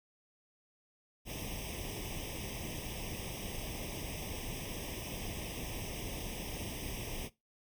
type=noise with comb filter; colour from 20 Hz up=pink; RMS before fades=-41 dBFS; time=1.25-7.3 s; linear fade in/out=50 ms; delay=0.35 ms; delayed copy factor=+1; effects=noise-tail reverb RT60 0.2 s tail -19 dB re dry